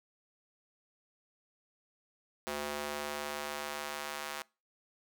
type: tone with high-pass filter sweep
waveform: square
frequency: 73.42 Hz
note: D2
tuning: in tune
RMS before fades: -39 dBFS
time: 2.47-4.42 s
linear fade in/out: 0 ms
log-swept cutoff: 420 to 940 Hz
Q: 0.78
effects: noise-tail reverb RT60 0.3 s tail -24 dB re dry